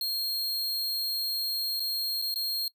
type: tone with dropouts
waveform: 45% pulse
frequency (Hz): 4235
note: C8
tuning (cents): +20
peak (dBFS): -27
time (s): 0.01-2.68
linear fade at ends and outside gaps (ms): 2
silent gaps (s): 1.797-1.802 / 2.217-2.222 / 2.342-2.358
effects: noise-tail reverb RT60 0.1 s tail -22 dB re dry